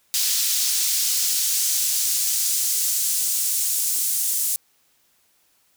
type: noise with high-pass filter sweep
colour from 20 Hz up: pink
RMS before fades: -22 dBFS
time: 0.14-4.56 s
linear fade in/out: 0 ms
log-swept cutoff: 4800 to 8300 Hz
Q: 1.1
effects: white hiss -63 dBFS RMS until 5.76 s